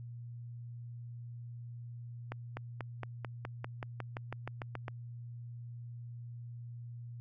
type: accelerating click train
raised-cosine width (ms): 0.5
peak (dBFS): -24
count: 15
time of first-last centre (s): 2.32-4.882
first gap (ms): 250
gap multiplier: 0.95
effects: added 119 Hz sine -43 dBFS peak until 7.2 s

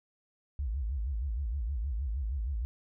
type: tone with vibrato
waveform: sine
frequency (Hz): 61.8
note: B1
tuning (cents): +2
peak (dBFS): -30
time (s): 0.59-2.65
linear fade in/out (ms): 0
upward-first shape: sine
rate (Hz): 6.4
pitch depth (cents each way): 290
effects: none

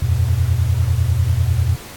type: chord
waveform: sine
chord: E suspended second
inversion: none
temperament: equal with one note detuned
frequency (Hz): 82.41 / 92.5 / 120.51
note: E2 / F#2 / B2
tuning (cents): 0 / 0 / -42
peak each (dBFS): -18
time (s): 0.02-1.76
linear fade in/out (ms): 5
effects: pink hiss -36 dBFS RMS until 1.96 s + AAC 64 kbps

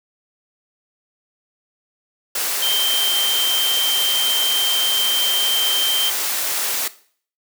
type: tone in noise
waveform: sine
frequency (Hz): 3136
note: G7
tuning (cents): 0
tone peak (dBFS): -18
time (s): 2.62-6.1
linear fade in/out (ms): 5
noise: white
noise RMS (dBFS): -22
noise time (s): 2.35-6.88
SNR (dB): +1
effects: noise-tail reverb RT60 0.5 s tail -17 dB re dry + high-pass 400 Hz 12 dB/octave

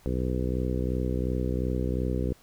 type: harmonic tone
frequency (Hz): 62.8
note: B1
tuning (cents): +30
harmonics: 1 / 2 / 3 / 4 / 5 / 6 / 7 / 8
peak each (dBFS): -29 / -32 / -34 / -35 / -36 / -37 / -37 / -38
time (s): 0.06-2.33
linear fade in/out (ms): 0
effects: pink hiss -58 dBFS RMS until 2.42 s

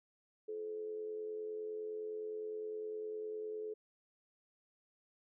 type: tone with amplitude modulation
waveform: sine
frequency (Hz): 430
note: A4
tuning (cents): -40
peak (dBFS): -37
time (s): 0.48-3.74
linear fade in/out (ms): 10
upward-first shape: sine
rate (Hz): 89.8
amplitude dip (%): 50
effects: none

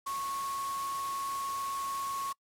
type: tone in noise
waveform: sine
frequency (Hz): 1100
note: C#6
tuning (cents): -14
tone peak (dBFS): -33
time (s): 0.06-2.33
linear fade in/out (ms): 10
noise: white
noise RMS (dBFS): -43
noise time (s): 0.06-2.33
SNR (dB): +7
effects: noise-tail reverb RT60 0.1 s tail -25 dB re dry + low-pass 12000 Hz 12 dB/octave

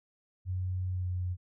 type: tone with pitch glide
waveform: sine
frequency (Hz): 92 to 90.42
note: F#2 to F#2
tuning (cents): -9 to -39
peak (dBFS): -30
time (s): 0.45-1.37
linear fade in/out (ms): 50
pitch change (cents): -30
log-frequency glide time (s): 0.9-1.1
effects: none

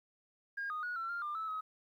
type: tone with pitch steps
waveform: sine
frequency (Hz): 1621 / 1237 / 1455 / 1348 / 1396 / 1197 / 1308 / 1272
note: G#6 / D#6 / F#6 / E6 / F6 / D6 / E6 / D#6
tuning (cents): -42 / -10 / -29 / +38 / -1 / +33 / -14 / +38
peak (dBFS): -35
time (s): 0.57-1.61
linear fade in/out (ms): 10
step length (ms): 130
effects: tanh soft clip ceiling -32 dBFS + 12-bit

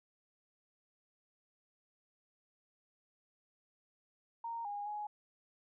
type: tone with pitch steps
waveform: sine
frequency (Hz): 926 / 818 / 836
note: A#5 / G#5 / G#5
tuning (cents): -12 / -26 / +11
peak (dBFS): -38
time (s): 4.44-5.07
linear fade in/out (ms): 5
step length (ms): 210
effects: none

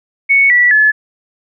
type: tone with pitch steps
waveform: sine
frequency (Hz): 2217 / 1952.4 / 1719.4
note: C#7 / B6 / A6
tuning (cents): 0 / -20 / -40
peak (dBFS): -6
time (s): 0.29-0.92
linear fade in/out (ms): 20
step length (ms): 210
effects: none

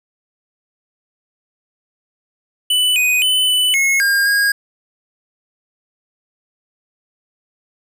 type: tone with pitch steps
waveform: square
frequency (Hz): 2986 / 2493 / 3016 / 2991 / 2174 / 1612 / 1633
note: F#7 / D#7 / F#7 / F#7 / C#7 / G6 / G#6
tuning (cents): +15 / +3 / +32 / +18 / -34 / +48 / -30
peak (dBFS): -13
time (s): 2.7-4.52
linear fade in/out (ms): 5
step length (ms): 260
effects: none

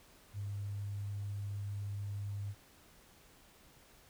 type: tone with quantisation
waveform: sine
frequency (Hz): 101.1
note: G#2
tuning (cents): -46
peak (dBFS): -37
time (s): 0.33-2.55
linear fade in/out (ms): 50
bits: 11
effects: pink hiss -62 dBFS RMS until 4.09 s

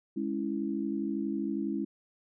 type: chord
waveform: sine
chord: C# minor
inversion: second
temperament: equal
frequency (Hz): 207.7 / 277.2 / 329.6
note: G#3 / C#4 / E4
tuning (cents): 0 / 0 / 0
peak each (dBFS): -34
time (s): 0.16-1.85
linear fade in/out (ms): 10
effects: none

